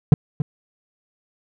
triangle tone with echo, 146.83 Hz, D3, in tune, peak -3 dBFS, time 0.12-0.14 s, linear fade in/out 2 ms, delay 280 ms, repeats 1, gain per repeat -12 dB, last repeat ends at 0.42 s, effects none

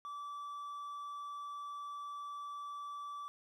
triangle tone, 1158 Hz, D6, 25 cents flat, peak -40 dBFS, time 0.05-3.28 s, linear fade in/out 0 ms, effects none

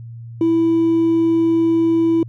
triangle tone with hard clipping, 329.6 Hz, E4, in tune, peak -12 dBFS, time 0.41-2.23 s, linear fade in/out 2 ms, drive 2 dB, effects added 116 Hz sine -31 dBFS peak until 2.28 s

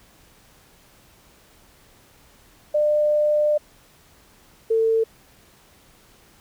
sine tone pair in turn, 599 / 448.7 Hz, D5 / A4, +34 / +34 cents, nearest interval perfect fourth, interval 500 cents, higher first, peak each -16 dBFS, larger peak neither, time 2.74-3.58 / 4.7-5.04 s, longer first, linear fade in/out 10 ms, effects pink hiss -54 dBFS RMS until 6.4 s

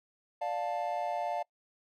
triangle chord, D minor, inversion none, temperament just, 587.3 / 704.8 / 881 Hz, D5 / F5 / A5, 0 / +16 / +2 cents, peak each -35 / -32 / -35 dBFS, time 0.41-1.43 s, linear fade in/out 10 ms, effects noise-tail reverb RT60 0.1 s tail -24 dB re dry

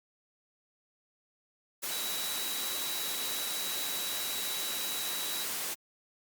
sine tone in noise, 3899 Hz, B7, 23 cents flat, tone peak -38 dBFS, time 1.9-5.45 s, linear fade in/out 20 ms, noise white, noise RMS -35 dBFS, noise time 1.82-5.75 s, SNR -6 dB, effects high-pass 200 Hz 12 dB/octave + Opus 48 kbps

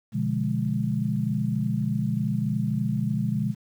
sine chord, B diminished seventh, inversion none, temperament equal, 123.47 / 146.83 / 174.61 / 207.7 Hz, B2 / D3 / F3 / Ab3, 0 / 0 / 0 / 0 cents, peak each -28 / -29 / -31 / -27 dBFS, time 0.12-3.55 s, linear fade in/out 50 ms, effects 9-bit

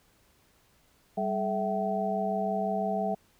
sine tone cluster, 196.1 / 426.4 / 658 / 764 Hz, G3 / G#4 / E5 / G5, +1 / +46 / -3 / -45 cents, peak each -32 / -35 / -31 / -32 dBFS, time 1.17-3.15 s, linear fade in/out 10 ms, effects pink hiss -65 dBFS RMS until 3.39 s

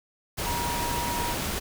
sine tone in noise, 953 Hz, A#5, 38 cents sharp, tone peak -30 dBFS, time 0.45-1.35 s, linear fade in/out 20 ms, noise pink, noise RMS -30 dBFS, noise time 0.37-1.6 s, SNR -3 dB, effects none

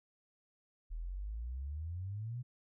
sine exponential sweep, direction up, 38.67 to 127.2 Hz, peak -38 dBFS, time 0.9-2.43 s, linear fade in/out 20 ms, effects none

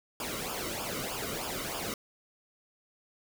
pink noise with flanger, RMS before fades -36 dBFS, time 0.2-1.94 s, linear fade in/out 2 ms, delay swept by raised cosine 0.49 to 1.21 ms, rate 3.2 Hz, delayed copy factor -0.75, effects none

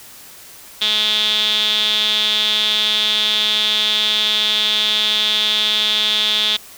sawtooth tone with band-pass filter, 212.9 Hz, G#3, 43 cents sharp, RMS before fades -17 dBFS, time 0.81-6.57 s, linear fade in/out 10 ms, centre 3500 Hz, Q 9.7, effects white hiss -40 dBFS RMS until 6.77 s

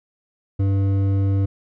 sine tone with hard clipping, 98 Hz, G2, in tune, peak -18 dBFS, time 0.59-1.46 s, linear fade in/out 10 ms, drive 9 dB, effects none

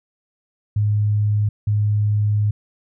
sine tone bursts at uneven times, 104.7 Hz, G#2, 15 cents sharp, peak -15 dBFS, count 2, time 0.76-1.49 / 1.67-2.51 s, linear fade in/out 5 ms, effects none

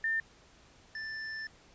sine / square tone pair in turn, 1800 / 1766 Hz, A6 / A6, +39 / +6 cents, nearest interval unison, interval 33 cents, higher first, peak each -28 / -38 dBFS, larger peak first, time 0.04-0.2 / 0.95-1.47 s, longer second, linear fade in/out 2 ms, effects pink hiss -60 dBFS RMS until 1.74 s + resampled to 16000 Hz

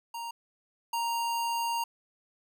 square tone pair in turn, 932.3 / 932.3 Hz, A#5 / A#5, 0 / 0 cents, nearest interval unison, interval 0 cents, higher neither, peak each -36 / -29 dBFS, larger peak second, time 0.14-0.31 / 0.93-1.84 s, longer second, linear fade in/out 5 ms, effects none

